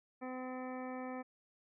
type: harmonic tone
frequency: 255.6 Hz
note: C4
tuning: 40 cents flat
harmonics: 1 / 2 / 3 / 4 / 5 / 7 / 8 / 9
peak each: -43 / -46 / -48 / -53 / -53 / -55 / -62 / -57 dBFS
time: 0.21-1.23 s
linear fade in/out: 20 ms
effects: none